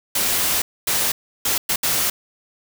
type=noise bursts at uneven times; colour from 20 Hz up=white; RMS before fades=-20 dBFS; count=5; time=0.15-0.62 / 0.87-1.12 / 1.45-1.58 / 1.69-1.76 / 1.83-2.1 s; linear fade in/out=5 ms; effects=none